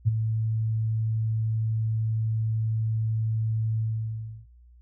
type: tone with ADSR envelope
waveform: sine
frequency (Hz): 110.9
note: A2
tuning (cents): +14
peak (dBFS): -15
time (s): 0.05-4.47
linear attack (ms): 29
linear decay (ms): 17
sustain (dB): -8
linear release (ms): 680
effects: added 60 Hz sine -50 dBFS peak until 4.81 s